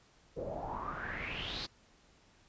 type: noise with low-pass filter sweep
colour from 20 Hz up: pink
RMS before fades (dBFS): -40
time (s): 0.36-1.67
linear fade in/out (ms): 20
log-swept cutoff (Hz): 480 to 4700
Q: 6.5
effects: pink hiss -65 dBFS RMS until 2.48 s + resampled to 16000 Hz